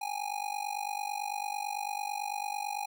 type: tone with amplitude modulation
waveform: square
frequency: 822 Hz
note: G#5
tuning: 18 cents flat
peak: -30 dBFS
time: 0.01-2.86 s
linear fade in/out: 10 ms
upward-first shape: sine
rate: 49 Hz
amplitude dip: 90%
effects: none